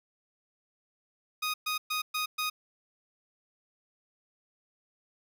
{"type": "tone bursts", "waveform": "15% pulse", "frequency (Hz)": 1244.5, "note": "D#6", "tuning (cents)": 0, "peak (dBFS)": -23, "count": 5, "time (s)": [1.42, 2.5], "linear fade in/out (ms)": 10, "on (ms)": 120, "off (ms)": 120, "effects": []}